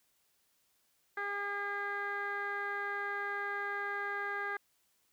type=tone with low-pass filter; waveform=15% pulse; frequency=404.7 Hz; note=G#4; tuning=45 cents flat; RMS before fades=-37 dBFS; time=1.17-4.57 s; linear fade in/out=5 ms; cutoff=1800 Hz; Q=5.9; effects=white hiss -74 dBFS RMS until 5.12 s